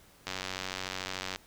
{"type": "click train", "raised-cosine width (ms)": 0.2, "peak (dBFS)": -17, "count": 103, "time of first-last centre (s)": [0.27, 1.36], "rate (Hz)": 93.6, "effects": ["pink hiss -59 dBFS RMS until 1.46 s"]}